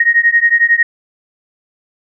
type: beating tone pair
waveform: sine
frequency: 1864.7 / 1875.7 Hz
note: A#6 / A#6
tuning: 0 / +10 cents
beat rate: 11 Hz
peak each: -11 dBFS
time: 0-0.83 s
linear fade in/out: 5 ms
effects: none